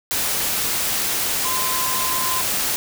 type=tone in noise; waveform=sine; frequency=1031 Hz; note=C6; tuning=26 cents flat; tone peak=-25 dBFS; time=1.45-2.41 s; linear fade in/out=0 ms; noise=white; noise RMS=-22 dBFS; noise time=0.11-2.76 s; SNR=-6 dB; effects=none